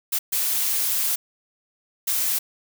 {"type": "noise bursts at uneven times", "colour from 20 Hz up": "blue", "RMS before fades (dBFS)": -23, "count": 3, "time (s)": [[0.12, 0.19], [0.32, 1.16], [2.07, 2.39]], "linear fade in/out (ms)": 10, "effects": []}